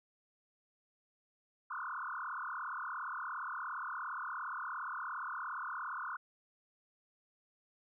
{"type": "tone with frequency modulation", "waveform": "sine", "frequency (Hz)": 1244.5, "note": "D#6", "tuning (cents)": 0, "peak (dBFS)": -38, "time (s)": [1.7, 6.17], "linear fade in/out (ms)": 10, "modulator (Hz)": 37.2, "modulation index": 6.5, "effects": []}